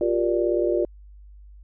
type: chord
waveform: sine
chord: G minor seventh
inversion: third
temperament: just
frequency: 352.8 / 392 / 470.4 / 588 Hz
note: F4 / G4 / Bb4 / D5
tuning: +18 / 0 / +16 / +2 cents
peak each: -22 / -28 / -27 / -25 dBFS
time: 0.01-0.85 s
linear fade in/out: 2 ms
effects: added 50 Hz sine -43 dBFS peak until 1.63 s